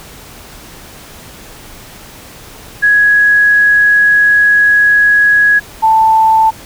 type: tone pair in turn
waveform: sine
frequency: 1669 / 884.1 Hz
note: G#6 / A5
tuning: +8 / +8 cents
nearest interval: major seventh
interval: 1100 cents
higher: first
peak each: -5 dBFS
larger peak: neither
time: 2.82-5.6 / 5.82-6.51 s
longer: first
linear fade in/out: 20 ms
effects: pink hiss -34 dBFS RMS until 6.65 s